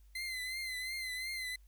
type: tone with vibrato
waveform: 30% pulse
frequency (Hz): 2056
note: C7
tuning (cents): -31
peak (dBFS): -35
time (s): 0.15-1.56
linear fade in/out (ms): 5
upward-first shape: triangle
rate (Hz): 2.8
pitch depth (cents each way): 61
effects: added 50 Hz sine -57 dBFS peak until 1.67 s + white hiss -75 dBFS RMS until 1.67 s